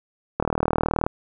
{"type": "click train", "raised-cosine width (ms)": 1, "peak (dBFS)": -6, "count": 27, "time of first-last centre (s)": [0.4, 1.065], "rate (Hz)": 39.1, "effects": []}